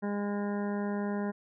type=harmonic tone; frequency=203.9 Hz; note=G#3; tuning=32 cents flat; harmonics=1 / 2 / 3 / 4 / 5 / 7 / 8 / 9; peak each=-31 / -37 / -41 / -43 / -45 / -48 / -49 / -50 dBFS; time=0.02-1.32 s; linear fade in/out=20 ms; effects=none